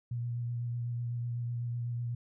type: tone with vibrato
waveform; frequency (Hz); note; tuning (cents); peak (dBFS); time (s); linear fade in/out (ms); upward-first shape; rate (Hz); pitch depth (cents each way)
sine; 119.6; A#2; +45; -32; 0.11-2.15; 5; sine; 8; 18
effects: none